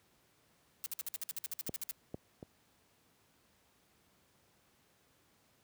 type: noise bursts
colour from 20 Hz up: blue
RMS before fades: -39 dBFS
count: 15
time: 0.84-1.911 s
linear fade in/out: 0 ms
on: 21 ms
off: 54 ms
type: clicks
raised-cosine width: 2 ms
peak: -25 / -26 / -32 dBFS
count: 3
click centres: 1.693 / 2.144 / 2.428 s
effects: pink hiss -70 dBFS RMS until 5.63 s + high-pass 80 Hz 12 dB/octave